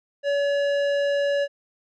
sine tone with tanh clipping, 568 Hz, C#5, 42 cents sharp, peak -22 dBFS, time 0.23-1.48 s, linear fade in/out 50 ms, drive 14 dB, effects none

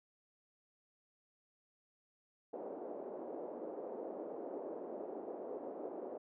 white band-pass noise, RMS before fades -45 dBFS, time 2.53-6.18 s, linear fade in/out 10 ms, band 310 to 580 Hz, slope 24 dB/octave, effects none

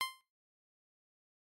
15% pulse tone with exponential decay, 1046.5 Hz, C6, in tune, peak -22 dBFS, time 0.01-0.21 s, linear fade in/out 0 ms, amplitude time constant 43 ms, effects noise-tail reverb RT60 0.3 s tail -18 dB re dry + MP3 64 kbps

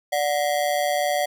square ring-modulated tone, 659.3 Hz, E5, in tune, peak -18 dBFS, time 0.12-1.26 s, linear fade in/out 10 ms, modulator 72.5 Hz, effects none

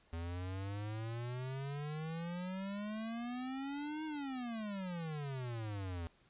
square exponential two-way sweep, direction up then down, 82.2 to 315.1 to 82.2 Hz, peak -40 dBFS, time 0.13-6.07 s, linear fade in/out 0 ms, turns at 4.05 s, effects pink hiss -69 dBFS RMS until 6.29 s + resampled to 8000 Hz

